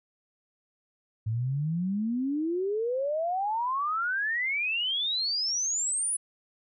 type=exponential sweep; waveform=sine; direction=up; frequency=106.4 to 10170 Hz; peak=-26 dBFS; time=1.26-6.17 s; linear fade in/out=10 ms; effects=none